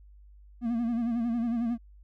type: tone with vibrato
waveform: triangle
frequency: 234.2 Hz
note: A#3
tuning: 8 cents sharp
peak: -24 dBFS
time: 0.61-1.78 s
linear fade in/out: 50 ms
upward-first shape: sine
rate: 11 Hz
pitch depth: 66 cents each way
effects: added 50 Hz sine -50 dBFS peak until 2.03 s